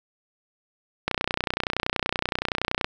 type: click train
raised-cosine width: 0.3 ms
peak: -7 dBFS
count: 55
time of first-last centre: 1.08-2.845 s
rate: 30.6 Hz
effects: none